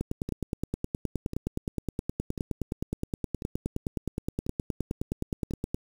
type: two click trains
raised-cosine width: 3 ms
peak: -21 / -16 dBFS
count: 6 / 56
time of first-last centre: 0.29-5.509 / 0.01-5.745 s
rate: 0.958 / 9.59 Hz
effects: 7-bit